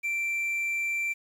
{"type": "tone with quantisation", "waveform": "triangle", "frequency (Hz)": 2349, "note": "D7", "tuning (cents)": 0, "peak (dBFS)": -25, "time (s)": [0.03, 1.14], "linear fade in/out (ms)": 20, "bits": 9, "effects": []}